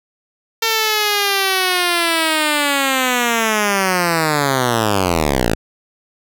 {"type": "linear sweep", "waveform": "5% pulse", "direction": "down", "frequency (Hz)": [454.2, 50.8], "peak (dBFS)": -3, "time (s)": [0.62, 5.55], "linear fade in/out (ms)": 5, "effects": []}